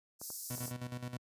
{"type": "high-pass noise", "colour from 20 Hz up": "white", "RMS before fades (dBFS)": -42, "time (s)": [0.19, 0.73], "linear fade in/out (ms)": 50, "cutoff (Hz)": 4900, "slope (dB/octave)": 48}
{"type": "clicks", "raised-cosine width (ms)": 1, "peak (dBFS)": -35, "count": 5, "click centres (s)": [0.215, 0.303, 0.58, 0.629, 0.68]}
{"type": "tone with tremolo", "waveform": "30% pulse", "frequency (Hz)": 123.47, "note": "B2", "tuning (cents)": 0, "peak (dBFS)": -35, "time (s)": [0.5, 1.17], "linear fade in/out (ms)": 5, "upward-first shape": "square", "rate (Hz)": 9.5, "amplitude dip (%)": 70}
{"effects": ["high-pass 80 Hz 12 dB/octave", "resampled to 32000 Hz"]}